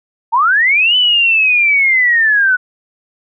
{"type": "linear two-way sweep", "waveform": "sine", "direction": "up then down", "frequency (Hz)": [861, 3024, 1465], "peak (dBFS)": -8, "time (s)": [0.32, 2.57], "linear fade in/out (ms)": 20, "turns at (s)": 0.96, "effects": []}